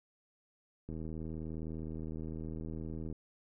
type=click train; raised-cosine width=3 ms; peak=-30 dBFS; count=179; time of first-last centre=0.89-3.126 s; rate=79.6 Hz; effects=none